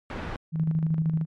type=noise; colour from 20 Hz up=pink; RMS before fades=-32 dBFS; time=0.1-0.36 s; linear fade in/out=0 ms
type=tone with tremolo; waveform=sine; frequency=160 Hz; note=D#3; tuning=49 cents sharp; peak=-20 dBFS; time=0.52-1.26 s; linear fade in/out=50 ms; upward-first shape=square; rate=13 Hz; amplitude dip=45%
effects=low-pass 2000 Hz 12 dB/octave + MP3 64 kbps